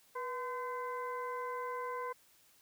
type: harmonic tone with a mistuned harmonic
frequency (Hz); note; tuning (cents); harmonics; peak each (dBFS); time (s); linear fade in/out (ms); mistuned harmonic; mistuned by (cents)
511; C5; -41; 1 / 2 / 3 / 4; -41 / -39 / -49 / -51; 0.15-2.13; 10; 1; -77
effects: white hiss -66 dBFS RMS until 2.61 s

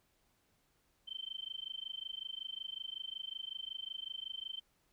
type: tone with amplitude modulation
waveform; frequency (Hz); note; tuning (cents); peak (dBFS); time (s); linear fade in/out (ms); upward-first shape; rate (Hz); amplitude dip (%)
sine; 3102; G7; -19; -37; 1.07-4.61; 20; sine; 25.4; 100
effects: pink hiss -75 dBFS RMS until 4.92 s

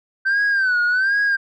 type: tone with vibrato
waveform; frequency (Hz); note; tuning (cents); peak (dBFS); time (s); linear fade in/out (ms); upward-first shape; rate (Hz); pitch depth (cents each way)
sine; 1542; G6; -29; -13; 0.25-1.37; 20; sine; 1.3; 120
effects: tanh soft clip ceiling -14 dBFS

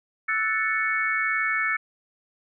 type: chord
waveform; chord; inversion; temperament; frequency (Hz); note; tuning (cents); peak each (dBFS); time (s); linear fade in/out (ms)
sine; F# minor seventh; third; equal; 1318.5 / 1480 / 1760 / 2217; E6 / F#6 / A6 / C#7; 0 / 0 / 0 / 0; -29 / -32 / -26 / -26; 0.28-1.77; 10
effects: none

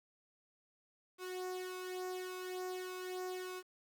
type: tone with flanger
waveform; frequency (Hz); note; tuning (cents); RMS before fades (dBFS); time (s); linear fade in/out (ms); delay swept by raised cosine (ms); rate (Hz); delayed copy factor
sawtooth; 367.6; F#4; -11; -43; 1.18-3.63; 50; 1.9 to 2.58; 1.7; +0.65
effects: 11-bit

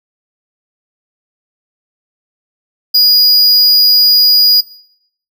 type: tone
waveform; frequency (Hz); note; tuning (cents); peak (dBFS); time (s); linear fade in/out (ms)
square; 4899; D#8; -28; -6; 2.94-4.61; 10
effects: noise-tail reverb RT60 0.7 s tail -22 dB re dry

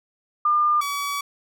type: tone pair in turn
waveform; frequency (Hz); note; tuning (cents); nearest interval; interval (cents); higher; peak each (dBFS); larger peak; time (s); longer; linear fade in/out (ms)
sine / sawtooth; 1203 / 1139.3; D6 / C#6; +41 / +47; minor second; 94; first; -16 / -21; first; 0.45-0.81 / 0.81-1.21; second; 5
effects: none

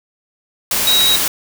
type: tone in noise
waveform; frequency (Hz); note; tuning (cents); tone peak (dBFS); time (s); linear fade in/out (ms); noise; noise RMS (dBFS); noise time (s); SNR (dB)
sine; 3828; A#7; +45; -11; 0.87-1.16; 2; white; -17; 0.71-1.28; +3
effects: none

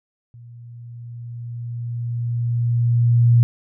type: tone with level ramp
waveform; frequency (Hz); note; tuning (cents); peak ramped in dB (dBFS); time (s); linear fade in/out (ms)
sine; 118.7; A#2; +32; -39 to -9; 0.34-3.43; 0
effects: none

